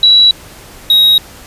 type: tone pair in turn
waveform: sine / triangle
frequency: 3914 / 3798 Hz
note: B7 / A#7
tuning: -16 / +32 cents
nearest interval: minor second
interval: 52 cents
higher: first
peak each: -3 dBFS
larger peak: neither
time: 0.03-0.31 / 0.9-1.18 s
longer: neither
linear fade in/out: 2 ms
effects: pink hiss -35 dBFS RMS until 1.46 s + resampled to 32000 Hz